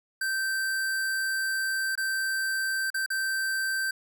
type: tone with dropouts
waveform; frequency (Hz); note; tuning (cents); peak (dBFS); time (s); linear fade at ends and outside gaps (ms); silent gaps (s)
square; 1558; G6; -11; -27; 0.21-3.91; 5; 1.954-1.976 / 2.903-2.943 / 3.062-3.102
effects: none

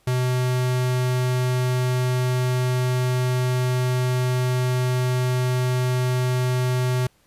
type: tone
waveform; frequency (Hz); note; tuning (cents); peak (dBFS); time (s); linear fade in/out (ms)
square; 126.3; B2; +39; -20; 0.07-7.07; 5
effects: pink hiss -61 dBFS RMS until 7.26 s + resampled to 32000 Hz

